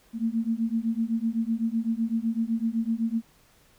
sine beating tone pair, 223.4 / 231.3 Hz, A3 / A#3, +27 / -13 cents, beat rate 7.9 Hz, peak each -27 dBFS, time 0.13-3.22 s, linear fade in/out 50 ms, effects pink hiss -60 dBFS RMS until 3.78 s

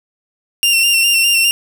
sawtooth tone with vibrato, 2753 Hz, F7, 25 cents flat, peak -7 dBFS, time 0.63-1.51 s, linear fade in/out 0 ms, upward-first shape square, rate 4.9 Hz, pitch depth 26 cents each way, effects none

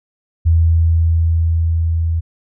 sine tone with level ramp, 82.41 Hz, E2, in tune, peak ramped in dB -8 to -14 dBFS, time 0.45-2.21 s, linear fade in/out 20 ms, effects none

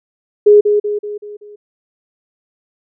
sine tone with echo, 415.6 Hz, G#4, 1 cent sharp, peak -3 dBFS, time 0.46-0.61 s, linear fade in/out 10 ms, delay 190 ms, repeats 5, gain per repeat -6 dB, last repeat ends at 1.56 s, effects none

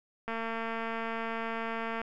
click train, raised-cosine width 0.5 ms, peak -21 dBFS, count 395, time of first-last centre 0.28-2.016 s, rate 227 Hz, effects none

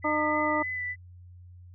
sine tone with vibrato, 1996 Hz, B6, 18 cents sharp, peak -30 dBFS, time 0.02-0.96 s, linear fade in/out 50 ms, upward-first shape sine, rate 3.3 Hz, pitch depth 17 cents each way
harmonic tone, 303.5 Hz, D#4, 43 cents flat, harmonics 1 / 2 / 3 / 4, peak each -30 / -30 / -30 / -30 dBFS, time 0.04-0.63 s, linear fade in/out 10 ms
effects added 89 Hz sine -46 dBFS peak until 1.74 s

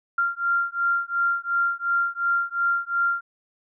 sine beating tone pair, 1386 / 1388.8 Hz, F6 / F6, -14 / -10 cents, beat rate 2.8 Hz, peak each -24 dBFS, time 0.18-3.21 s, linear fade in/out 5 ms, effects none

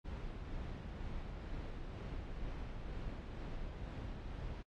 brown noise with tremolo, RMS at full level -43 dBFS, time 0.04-4.63 s, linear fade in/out 20 ms, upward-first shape sine, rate 2.1 Hz, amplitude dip 25%, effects low-pass 4000 Hz 12 dB/octave + AAC 48 kbps

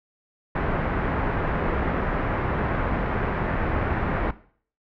pink low-pass noise, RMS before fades -25 dBFS, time 0.55-4.31 s, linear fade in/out 5 ms, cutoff 1900 Hz, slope 24 dB/octave, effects noise-tail reverb RT60 0.5 s tail -17 dB re dry

